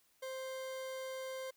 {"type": "tone", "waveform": "40% pulse", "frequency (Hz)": 524, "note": "C5", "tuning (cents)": 2, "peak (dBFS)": -40, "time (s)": [0.22, 1.51], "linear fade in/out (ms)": 10, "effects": ["white hiss -72 dBFS RMS until 1.56 s"]}